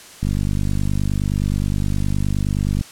click train, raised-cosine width 5 ms, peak -9 dBFS, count 129, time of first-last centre 0.23-2.811 s, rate 49.6 Hz, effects white hiss -41 dBFS RMS until 2.91 s + low-pass 10000 Hz 12 dB/octave

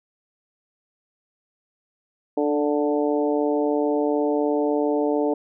harmonic tone with a mistuned harmonic, 146.83 Hz, D3, in tune, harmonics 2 / 3 / 4 / 5 / 6, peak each -23 / -23 / -26 / -31 / -32 dBFS, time 2.37-5.34 s, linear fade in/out 5 ms, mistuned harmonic 2, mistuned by +17 cents, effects none

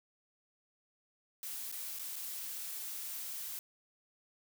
blue noise with dropouts, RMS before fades -42 dBFS, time 1.43-3.59 s, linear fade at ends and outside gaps 1 ms, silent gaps 1.716-1.724 / 1.988-1.994 / 2.158-2.162 s, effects none

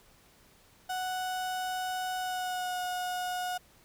35% pulse tone with pitch glide, 740 to 725.6 Hz, F#5 to F#5, 0 to -34 cents, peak -30 dBFS, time 0.89-3.58 s, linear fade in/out 10 ms, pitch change -34 cents, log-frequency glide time 2.17-2.82 s, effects pink hiss -61 dBFS RMS until 3.84 s

